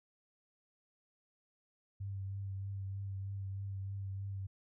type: tone with vibrato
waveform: sine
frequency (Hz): 97.8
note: G2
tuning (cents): -4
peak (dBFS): -38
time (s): 2-4.47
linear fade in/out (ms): 10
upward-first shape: triangle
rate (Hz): 3.2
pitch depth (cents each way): 26
effects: none